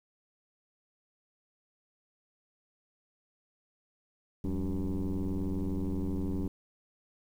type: tone with frequency modulation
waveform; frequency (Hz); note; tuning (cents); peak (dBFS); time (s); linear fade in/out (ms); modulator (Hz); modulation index
sine; 102.1; G#2; -29; -27; 4.44-6.48; 5; 92.4; 2.6
effects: tanh soft clip ceiling -28 dBFS + 10-bit